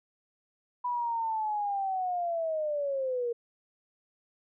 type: linear sweep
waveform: sine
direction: down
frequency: 987.8 to 466.2 Hz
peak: -28 dBFS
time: 0.84-3.33 s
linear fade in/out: 10 ms
effects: none